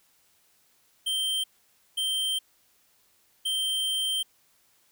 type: tone bursts at uneven times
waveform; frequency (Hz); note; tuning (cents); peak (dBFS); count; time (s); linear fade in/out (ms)
square; 3136; G7; 0; -26; 3; 1.06-1.44 / 1.97-2.39 / 3.45-4.23; 10
effects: white hiss -65 dBFS RMS until 4.91 s